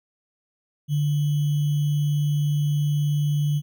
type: tone with sample-and-hold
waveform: sine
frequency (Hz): 146.83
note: D3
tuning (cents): 0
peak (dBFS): -19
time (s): 0.88-3.62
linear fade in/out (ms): 50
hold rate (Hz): 3150
effects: none